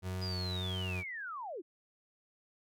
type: tone with vibrato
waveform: 35% pulse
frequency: 91.9 Hz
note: F#2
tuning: 11 cents flat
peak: -34 dBFS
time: 0.02-1.04 s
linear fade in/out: 50 ms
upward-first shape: square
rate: 1.7 Hz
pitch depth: 13 cents each way
type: linear sweep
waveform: sine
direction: down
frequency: 4978 to 291 Hz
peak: -39 dBFS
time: 0.21-1.62 s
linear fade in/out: 20 ms
effects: none